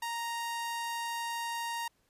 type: tone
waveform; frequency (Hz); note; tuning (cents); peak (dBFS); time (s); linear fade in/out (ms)
sawtooth; 932.3; A#5; 0; -30; 0.02-1.88; 5
effects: pink hiss -73 dBFS RMS until 2.09 s + resampled to 32000 Hz